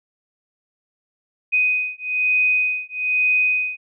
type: beating tone pair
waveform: sine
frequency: 2499 / 2500.1 Hz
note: D#7 / D#7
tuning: +7 / +8 cents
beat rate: 1.1 Hz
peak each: -20 / -20 dBFS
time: 1.52-3.77 s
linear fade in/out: 20 ms
effects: none